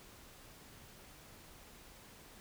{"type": "silence", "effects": ["pink hiss -57 dBFS RMS until 2.4 s"]}